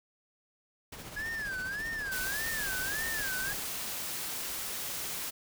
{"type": "noise with tremolo", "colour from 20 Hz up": "pink", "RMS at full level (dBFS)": -43, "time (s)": [0.92, 3.6], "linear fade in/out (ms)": 5, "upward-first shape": "sine", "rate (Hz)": 15, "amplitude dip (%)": 45}
{"type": "tone with vibrato", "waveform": "triangle", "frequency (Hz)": 1657, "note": "G#6", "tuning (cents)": -4, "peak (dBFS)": -32, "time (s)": [1.16, 3.53], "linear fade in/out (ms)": 10, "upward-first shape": "sine", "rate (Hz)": 1.7, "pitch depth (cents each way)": 170}
{"type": "noise", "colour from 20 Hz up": "white", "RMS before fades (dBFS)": -37, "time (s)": [2.11, 5.31], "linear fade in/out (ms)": 20}
{"effects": []}